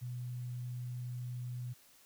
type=tone; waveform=sine; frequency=123.47 Hz; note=B2; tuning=in tune; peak=-38 dBFS; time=0.01-1.74 s; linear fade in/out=20 ms; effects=white hiss -63 dBFS RMS until 2.05 s